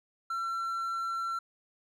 triangle tone, 1353 Hz, E6, 45 cents sharp, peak -29 dBFS, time 0.3-1.39 s, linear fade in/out 5 ms, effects none

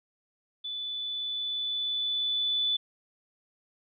sine tone with level ramp, 3483 Hz, A7, 18 cents flat, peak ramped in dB -33 to -24 dBFS, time 0.64-2.77 s, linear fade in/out 10 ms, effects none

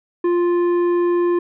sine tone with tanh clipping, 349.2 Hz, F4, in tune, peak -16 dBFS, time 0.24-1.39 s, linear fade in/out 5 ms, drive 9 dB, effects none

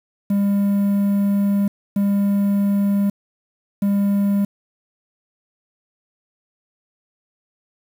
triangle tone bursts at uneven times, 200.6 Hz, G3, 40 cents sharp, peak -13 dBFS, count 3, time 0.3-1.68 / 1.96-3.1 / 3.82-4.45 s, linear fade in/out 5 ms, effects 7-bit

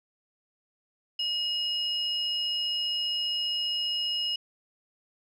sine tone pair together, 2885 / 5140 Hz, F#7 / E8, -44 / -45 cents, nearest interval minor seventh, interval 999 cents, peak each -27 / -32 dBFS, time 1.19-4.36 s, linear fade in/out 5 ms, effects tanh soft clip ceiling -20 dBFS

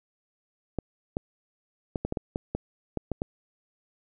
clicks, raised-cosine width 2 ms, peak -15 dBFS, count 11, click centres 0.787 / 1.169 / 1.958 / 2.05 / 2.124 / 2.172 / 2.359 / 2.55 / 2.973 / 3.117 / 3.219 s, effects none

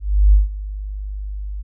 sine tone with ADSR envelope, 50.3 Hz, G1, 45 cents sharp, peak -6 dBFS, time 0-1.63 s, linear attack 330 ms, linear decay 150 ms, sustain -18 dB, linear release 24 ms, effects none

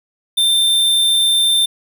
square tone, 3583 Hz, A7, 31 cents sharp, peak -12 dBFS, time 0.37-1.66 s, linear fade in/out 10 ms, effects none

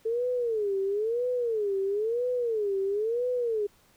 sine tone with vibrato, 440 Hz, A4, in tune, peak -25 dBFS, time 0.05-3.67 s, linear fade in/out 10 ms, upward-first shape sine, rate 1 Hz, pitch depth 220 cents each way, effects pink hiss -62 dBFS RMS until 3.96 s

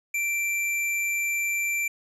square tone, 2349 Hz, D7, in tune, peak -25 dBFS, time 0.14-1.88 s, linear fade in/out 5 ms, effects resampled to 32000 Hz

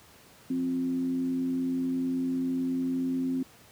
sine tone with frequency modulation, 261.6 Hz, C4, in tune, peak -26 dBFS, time 0.5-3.43 s, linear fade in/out 5 ms, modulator 89.2 Hz, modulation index 0.36, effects pink hiss -55 dBFS RMS until 3.71 s + high-pass 80 Hz 12 dB/octave

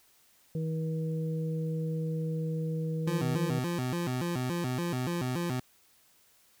harmonic tone, 160 Hz, D#3, 49 cents sharp, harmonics 1 / 2 / 3, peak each -30 / -44 / -38 dBFS, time 0.55-3.59 s, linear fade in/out 2 ms
25% pulse tone with vibrato, 148 Hz, D3, 14 cents sharp, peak -26 dBFS, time 3.07-5.6 s, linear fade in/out 5 ms, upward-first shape square, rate 3.5 Hz, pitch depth 270 cents each way
effects white hiss -64 dBFS RMS until 6.6 s

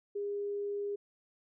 sine tone, 406.6 Hz, G#4, 37 cents flat, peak -33 dBFS, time 0.15-0.96 s, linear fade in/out 10 ms, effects none

